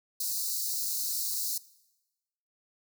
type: high-pass noise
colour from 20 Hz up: white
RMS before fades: -32 dBFS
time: 0.2-1.58 s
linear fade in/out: 5 ms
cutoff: 4000 Hz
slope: 96 dB/octave
effects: noise-tail reverb RT60 1.0 s tail -20 dB re dry